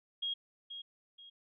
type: tone with echo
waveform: sine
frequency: 3271 Hz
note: G#7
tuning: 27 cents flat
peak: -33 dBFS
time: 0.22-0.34 s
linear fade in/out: 10 ms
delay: 480 ms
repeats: 2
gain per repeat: -9 dB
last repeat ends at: 1.3 s
effects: none